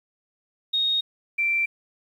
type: tone pair in turn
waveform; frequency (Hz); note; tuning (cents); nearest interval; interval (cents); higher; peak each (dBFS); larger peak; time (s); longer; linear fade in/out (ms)
sine; 3729 / 2349; A#7 / D7; 0 / 0; minor sixth; 800; first; -20; neither; 0.73-1.01 / 1.38-1.66; neither; 10
effects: 9-bit